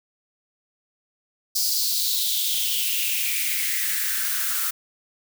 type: noise with high-pass filter sweep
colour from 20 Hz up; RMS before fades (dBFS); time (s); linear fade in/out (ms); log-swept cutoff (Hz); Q
blue; -24; 1.55-4.71; 10; 5000 to 1300; 4.9
effects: none